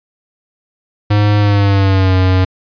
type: tone with pitch glide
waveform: square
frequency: 103.83 to 93.04 Hz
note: G#2 to F#2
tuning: 0 to +10 cents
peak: -9 dBFS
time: 1.1-2.45 s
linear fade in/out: 10 ms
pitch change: -190 cents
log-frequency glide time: 1.39-2.15 s
effects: resampled to 11025 Hz